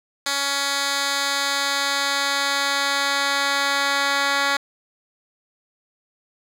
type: tone with band-pass filter sweep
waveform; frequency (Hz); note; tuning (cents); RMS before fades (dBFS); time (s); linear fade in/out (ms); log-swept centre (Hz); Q
10% pulse; 280; C#4; +18; -22; 0.26-4.57; 5; 4900 to 2700; 0.81
effects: 7-bit